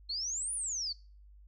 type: exponential two-way sweep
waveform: sine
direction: up then down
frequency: 4171 to 9956 to 4353 Hz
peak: -33 dBFS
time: 0.09-0.93 s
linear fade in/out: 10 ms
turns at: 0.54 s
effects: noise-tail reverb RT60 0.4 s tail -24 dB re dry + added 50 Hz sine -53 dBFS peak until 1.47 s